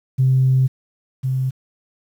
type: tone pair in turn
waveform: sine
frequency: 130.81 / 130.81 Hz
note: C3 / C3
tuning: 0 / 0 cents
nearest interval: unison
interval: 0 cents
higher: neither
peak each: -11 / -17 dBFS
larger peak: first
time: 0.18-0.68 / 1.23-1.51 s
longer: first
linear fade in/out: 20 ms
effects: tanh soft clip ceiling -7 dBFS + 8-bit